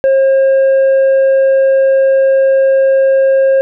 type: tone with tanh clipping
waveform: triangle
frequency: 537 Hz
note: C5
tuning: 45 cents sharp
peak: -7 dBFS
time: 0.04-3.61 s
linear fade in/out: 0 ms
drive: 8 dB
effects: none